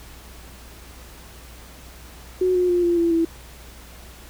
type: tone with pitch steps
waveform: sine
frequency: 367.9 / 360.1 / 352.5 / 345.1 / 337.8 / 330.6 Hz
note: F#4 / F#4 / F4 / F4 / E4 / E4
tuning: -10 / -47 / +16 / -21 / +42 / +5 cents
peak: -16 dBFS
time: 2.41-3.25 s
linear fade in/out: 5 ms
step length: 140 ms
effects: added 60 Hz sine -43 dBFS peak until 4.29 s + pink hiss -45 dBFS RMS until 4.29 s